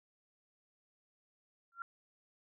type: tone with exponential growth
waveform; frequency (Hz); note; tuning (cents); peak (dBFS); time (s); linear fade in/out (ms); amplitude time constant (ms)
sine; 1377; F6; -25; -35; 1.72-1.82; 1; 21
effects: none